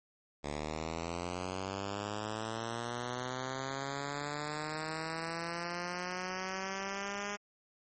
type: linear sweep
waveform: 5% pulse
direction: up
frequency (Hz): 72.1 to 205.3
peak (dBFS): -25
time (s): 0.43-7.37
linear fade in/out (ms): 20
effects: MP3 32 kbps